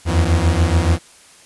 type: beating tone pair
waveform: 40% pulse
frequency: 80 / 87 Hz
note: D#2 / F2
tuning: +49 / -6 cents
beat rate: 7 Hz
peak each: -15 dBFS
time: 0.05-0.99 s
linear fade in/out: 50 ms
effects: white hiss -46 dBFS RMS until 1.45 s + resampled to 24000 Hz